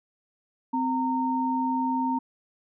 sine tone pair together, 258.4 / 920 Hz, C4 / A#5, -21 / -23 cents, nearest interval octave + minor seventh, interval 2198 cents, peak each -26 dBFS, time 0.73-2.19 s, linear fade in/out 10 ms, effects none

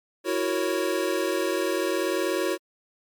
square chord, F# dominant seventh, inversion third, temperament equal, 329.6 / 370 / 466.2 / 554.4 Hz, E4 / F#4 / A#4 / C#5, 0 / 0 / 0 / 0 cents, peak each -30 / -28 / -33 / -30 dBFS, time 0.24-2.58 s, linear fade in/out 50 ms, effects MP3 96 kbps

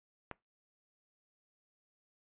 click, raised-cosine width 0.5 ms, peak -25 dBFS, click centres 0.313 s, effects noise-tail reverb RT60 0.2 s tail -22 dB re dry + resampled to 8000 Hz

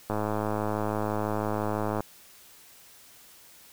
click train, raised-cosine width 1 ms, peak -15 dBFS, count 203, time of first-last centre 0.1-2.006 s, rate 106 Hz, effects white hiss -53 dBFS RMS until 3.72 s

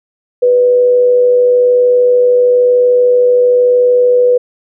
sine tone with amplitude modulation, 493.9 Hz, B4, in tune, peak -4 dBFS, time 0.42-4.38 s, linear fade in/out 10 ms, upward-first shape sine, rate 101 Hz, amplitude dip 30%, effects none

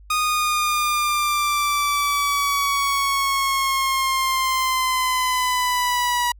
sawtooth linear sweep, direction down, 1239 to 967 Hz, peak -15 dBFS, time 0.1-6.32 s, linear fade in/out 5 ms, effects added 50 Hz sine -43 dBFS peak until 6.39 s

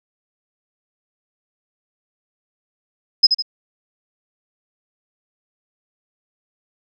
sine tone with echo, 5080 Hz, D#8, 35 cents sharp, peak -5 dBFS, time 3.23-3.27 s, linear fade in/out 10 ms, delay 77 ms, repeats 2, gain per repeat -7 dB, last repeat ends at 3.424 s, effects none

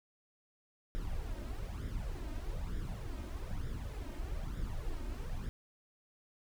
brown noise with flanger, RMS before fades -39 dBFS, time 0.95-5.49 s, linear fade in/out 0 ms, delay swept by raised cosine 0.56 to 3.26 ms, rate 1.1 Hz, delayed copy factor +0.65, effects none

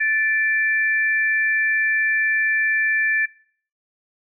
sine tone pair together, 1752.2 / 2349 Hz, A6 / D7, -8 / 0 cents, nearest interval perfect fourth, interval 508 cents, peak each -18 / -25 dBFS, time 0-3.26 s, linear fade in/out 10 ms, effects noise-tail reverb RT60 0.5 s tail -18 dB re dry

